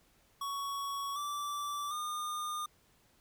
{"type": "tone with pitch steps", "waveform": "square", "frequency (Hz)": [1117, 1165, 1215], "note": ["C#6", "D6", "D#6"], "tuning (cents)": [13, -14, -42], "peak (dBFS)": -36, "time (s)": [0.41, 2.66], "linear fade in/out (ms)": 5, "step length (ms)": 750, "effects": ["pink hiss -68 dBFS RMS until 3.2 s"]}